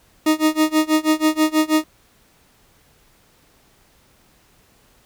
40% pulse tone with tremolo, 311.1 Hz, D#4, in tune, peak -11 dBFS, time 0.26-1.84 s, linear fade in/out 5 ms, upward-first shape sine, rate 6.2 Hz, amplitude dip 95%, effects pink hiss -56 dBFS RMS until 5.05 s

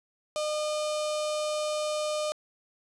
sawtooth tone with notch filter, 607 Hz, D#5, 43 cents flat, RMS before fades -30 dBFS, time 0.36-2.32 s, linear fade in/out 0 ms, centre 1800 Hz, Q 1.3, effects resampled to 22050 Hz + 11-bit

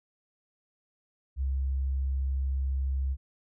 sine tone, 67 Hz, C2, 42 cents sharp, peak -26 dBFS, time 1.36-3.17 s, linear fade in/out 50 ms, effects none

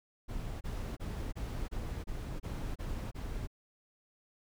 brown noise bursts, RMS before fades -38 dBFS, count 9, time 0.28-3.474 s, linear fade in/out 20 ms, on 330 ms, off 28 ms, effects none

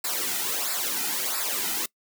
white noise with flanger, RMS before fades -28 dBFS, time 0.04-1.86 s, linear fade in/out 5 ms, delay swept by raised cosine 0.32 to 1.82 ms, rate 1.5 Hz, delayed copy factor -0.75, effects noise-tail reverb RT60 0.1 s tail -23 dB re dry + high-pass 200 Hz 12 dB/octave

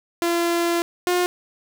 sawtooth tone pair in turn, 341.6 / 357 Hz, F4 / F4, -38 / +38 cents, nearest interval minor second, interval 76 cents, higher second, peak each -15 / -14 dBFS, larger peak second, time 0.22-0.82 / 1.07-1.26 s, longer first, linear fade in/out 0 ms, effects none

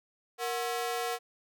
sawtooth ring-modulated tone, 602 Hz, D5, 43 cents sharp, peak -24 dBFS, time 0.38-1.19 s, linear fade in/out 50 ms, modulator 133 Hz, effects none

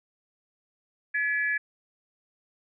sine tone cluster, 1700 / 1969 / 2321 Hz, G#6 / B6 / D7, +40 / -6 / -21 cents, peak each -25 / -33 / -34 dBFS, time 1.14-1.58 s, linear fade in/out 10 ms, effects none

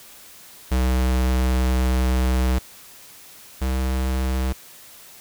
square tone pair in turn, 63.6 / 64.79 Hz, C2 / C2, -48 / -16 cents, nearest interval unison, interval 32 cents, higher second, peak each -18 / -21 dBFS, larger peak first, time 0.71-2.59 / 3.61-4.53 s, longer first, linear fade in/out 10 ms, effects white hiss -45 dBFS RMS until 5.2 s

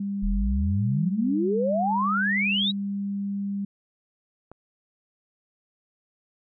sine tone, 199.6 Hz, G3, 32 cents sharp, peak -26 dBFS, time 0-3.65 s, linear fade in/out 5 ms
sine exponential sweep, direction up, 35.51 to 3944 Hz, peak -22 dBFS, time 0.22-2.72 s, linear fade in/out 20 ms
click, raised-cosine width 1 ms, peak -29 dBFS, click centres 4.516 s
effects none

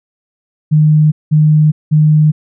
sine tone bursts, 153.1 Hz, D#3, 28 cents flat, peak -5 dBFS, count 3, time 0.71-2.32 s, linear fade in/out 20 ms, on 410 ms, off 190 ms, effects none

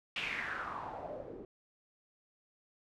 white noise with low-pass filter sweep, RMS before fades -41 dBFS, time 0.16-1.45 s, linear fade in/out 2 ms, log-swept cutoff 2900 to 360 Hz, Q 5.2, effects none

